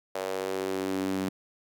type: tone with high-pass filter sweep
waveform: sawtooth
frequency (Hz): 95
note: F#2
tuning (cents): +46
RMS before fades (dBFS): -31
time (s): 0.15-1.29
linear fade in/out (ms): 5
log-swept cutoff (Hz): 550 to 230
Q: 3.1
effects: none